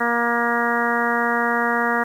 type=harmonic tone; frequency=236.3 Hz; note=A#3; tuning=24 cents sharp; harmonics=1 / 2 / 3 / 4 / 5 / 6 / 7 / 8; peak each=-26 / -26 / -26 / -26 / -26 / -26 / -26 / -26 dBFS; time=0-2.04 s; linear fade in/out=10 ms; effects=8-bit